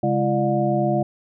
sine tone cluster, 137.2 / 205.4 / 339.7 / 597 / 717 Hz, C#3 / G#3 / F4 / D5 / F5, -17 / -19 / -48 / +28 / +45 cents, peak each -24 dBFS, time 0.03-1.03 s, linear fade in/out 5 ms, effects none

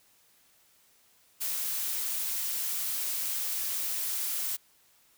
blue noise, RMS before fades -32 dBFS, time 1.4-4.57 s, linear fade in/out 20 ms, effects white hiss -64 dBFS RMS until 5.17 s

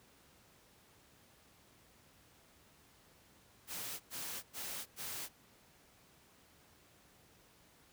white noise bursts, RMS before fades -43 dBFS, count 4, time 3.67-5.29 s, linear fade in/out 50 ms, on 330 ms, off 100 ms, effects pink hiss -65 dBFS RMS until 7.92 s + high-pass 60 Hz 12 dB/octave

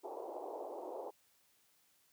pink band-pass noise, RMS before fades -45 dBFS, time 0.03-1.11 s, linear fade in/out 20 ms, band 350 to 920 Hz, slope 48 dB/octave, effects white hiss -72 dBFS RMS until 2.12 s + high-pass 60 Hz 12 dB/octave

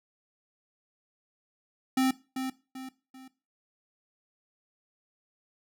square tone with echo, 261.6 Hz, C4, in tune, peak -23 dBFS, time 1.97-2.11 s, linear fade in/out 5 ms, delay 390 ms, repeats 3, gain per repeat -8 dB, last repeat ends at 3.28 s, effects noise-tail reverb RT60 0.3 s tail -18 dB re dry

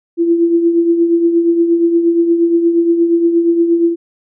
sine tone with tremolo, 338 Hz, E4, 43 cents sharp, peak -6 dBFS, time 0.17-3.96 s, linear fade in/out 50 ms, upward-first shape triangle, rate 8.5 Hz, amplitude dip 60%, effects none

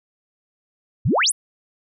sine exponential sweep, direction up, 87.31 to 12000 Hz, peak -15 dBFS, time 1.05-1.32 s, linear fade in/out 10 ms, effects none

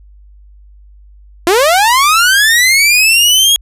sawtooth linear sweep, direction up, 329.2 to 3322 Hz, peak -3 dBFS, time 1.47-3.56 s, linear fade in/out 0 ms, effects added 50 Hz sine -37 dBFS peak until 3.61 s + resampled to 32000 Hz

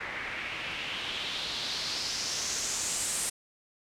white noise with low-pass filter sweep, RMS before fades -34 dBFS, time 0-3.3 s, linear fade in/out 10 ms, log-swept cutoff 1900 to 9000 Hz, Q 3, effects none

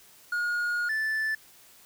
triangle tone pair in turn, 1435 / 1754.9 Hz, F6 / A6, +47 / -5 cents, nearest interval minor third, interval 348 cents, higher second, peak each -24 dBFS, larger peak neither, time 0.32-0.89 / 0.89-1.35 s, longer first, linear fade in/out 5 ms, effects white hiss -55 dBFS RMS until 1.85 s

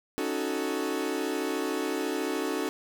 40% pulse chord, D# half-diminished seventh, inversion third, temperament equal, 277.2 / 311.1 / 370 / 440 Hz, C#4 / D#4 / F#4 / A4, 0 / 0 / 0 / 0 cents, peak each -33 dBFS, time 0.18-2.69 s, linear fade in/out 0 ms, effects none

